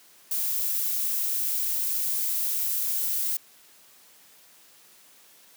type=noise; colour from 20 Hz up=violet; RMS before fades=-27 dBFS; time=0.31-3.37 s; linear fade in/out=5 ms; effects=white hiss -55 dBFS RMS until 5.56 s + high-pass 150 Hz 12 dB/octave